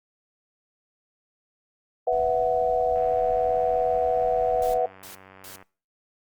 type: chord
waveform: sine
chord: B suspended fourth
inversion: none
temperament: equal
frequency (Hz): 493.9 / 659.3 / 740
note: B4 / E5 / F#5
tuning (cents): 0 / 0 / 0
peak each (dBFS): -24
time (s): 2.07-4.86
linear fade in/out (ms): 5
type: noise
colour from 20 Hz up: brown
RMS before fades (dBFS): -43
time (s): 2.12-4.78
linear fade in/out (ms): 5
type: click train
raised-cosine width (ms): 0.5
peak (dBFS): -32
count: 255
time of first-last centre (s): 2.96-5.625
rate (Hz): 95.3
type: noise bursts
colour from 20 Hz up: white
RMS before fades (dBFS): -43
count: 3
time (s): 4.62-5.56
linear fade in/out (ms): 2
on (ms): 120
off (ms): 290
effects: noise-tail reverb RT60 0.4 s tail -23 dB re dry + Opus 32 kbps